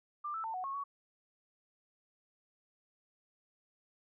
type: tone with pitch steps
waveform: sine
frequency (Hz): 1188 / 1319 / 895 / 739 / 1093 / 1122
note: D6 / E6 / A5 / F#5 / C#6 / C#6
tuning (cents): +20 / +1 / +29 / -2 / -25 / +21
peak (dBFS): -36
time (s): 0.24-0.84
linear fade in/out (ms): 10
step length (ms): 100
effects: none